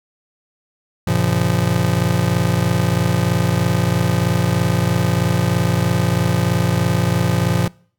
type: chord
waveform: square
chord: Gb major seventh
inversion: none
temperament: just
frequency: 92.5 / 115.62 / 138.75 / 173.43 Hz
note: Gb2 / Bb2 / Db3 / F3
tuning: 0 / -14 / +2 / -12 cents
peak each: -24 / -20 / -23 / -20 dBFS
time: 1.07-7.68 s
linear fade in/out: 5 ms
effects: noise-tail reverb RT60 0.5 s tail -24 dB re dry